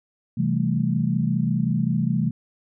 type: chord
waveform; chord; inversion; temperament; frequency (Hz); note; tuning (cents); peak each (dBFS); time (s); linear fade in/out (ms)
sine; A minor seventh; first; equal with one note detuned; 130.81 / 164.81 / 194.76 / 220; C3 / E3 / G3 / A3; 0 / 0 / -11 / 0; -25 / -24 / -26 / -25; 0.37-2.31; 10
effects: none